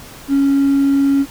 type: tone with hard clipping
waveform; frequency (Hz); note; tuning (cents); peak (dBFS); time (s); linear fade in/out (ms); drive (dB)
triangle; 277.2; C#4; 0; -11; 0.28-1.26; 50; 4
effects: pink hiss -37 dBFS RMS until 1.3 s